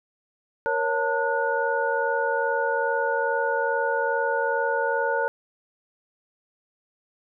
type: tone cluster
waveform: sine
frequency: 469.6 / 552 / 898 / 1456 Hz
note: A#4 / C#5 / A5 / F#6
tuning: +13 / -7 / +35 / -28 cents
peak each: -27 dBFS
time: 0.66-5.28 s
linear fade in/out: 0 ms
effects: none